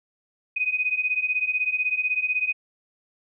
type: beating tone pair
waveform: sine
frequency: 2489 / 2505 Hz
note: D#7 / D#7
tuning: 0 / +11 cents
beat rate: 16 Hz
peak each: -26 / -24 dBFS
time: 0.56-2.53 s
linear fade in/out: 10 ms
effects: none